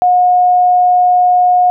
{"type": "tone", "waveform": "sine", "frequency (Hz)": 722, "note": "F#5", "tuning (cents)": -43, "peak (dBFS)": -6, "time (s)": [0.02, 1.7], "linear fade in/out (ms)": 0, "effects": []}